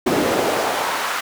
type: noise with high-pass filter sweep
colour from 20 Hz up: brown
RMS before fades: -20 dBFS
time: 0.06-1.21 s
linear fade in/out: 10 ms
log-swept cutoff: 290 to 1300 Hz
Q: 1.4
effects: none